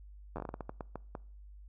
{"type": "slowing click train", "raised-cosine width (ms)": 1, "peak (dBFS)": -25, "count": 13, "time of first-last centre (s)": [0.36, 1.152], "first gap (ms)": 10, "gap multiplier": 1.31, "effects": ["noise-tail reverb RT60 0.5 s tail -24 dB re dry", "added 50 Hz sine -49 dBFS peak until 1.68 s"]}